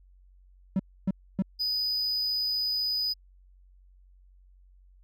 triangle tone bursts, 191 Hz, G3, 45 cents flat, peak -20 dBFS, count 3, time 0.76-1.422 s, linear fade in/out 2 ms, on 34 ms, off 280 ms
triangle tone, 4978 Hz, D#8, in tune, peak -25 dBFS, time 1.59-3.14 s, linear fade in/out 20 ms
effects added 46 Hz sine -54 dBFS peak until 5.03 s

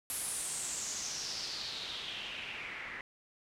white noise with low-pass filter sweep, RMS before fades -40 dBFS, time 0.1-3.01 s, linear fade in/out 0 ms, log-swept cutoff 11000 to 1900 Hz, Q 4.5, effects none

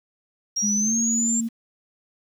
sine linear sweep, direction up, 5588 to 7430 Hz, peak -21 dBFS, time 0.56-1.41 s, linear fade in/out 10 ms
sine tone with pitch glide, 207.7 to 229.1 Hz, G#3 to A#3, 0 to -30 cents, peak -23 dBFS, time 0.62-1.49 s, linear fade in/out 20 ms, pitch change +170 cents, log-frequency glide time 0.8-0.96 s
effects 8-bit

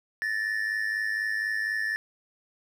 triangle tone pair together, 1750 / 1854.1 Hz, A6 / A#6, -10 / -10 cents, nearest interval minor second, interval 100 cents, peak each -26 / -30 dBFS, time 0.22-1.96 s, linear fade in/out 0 ms, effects none

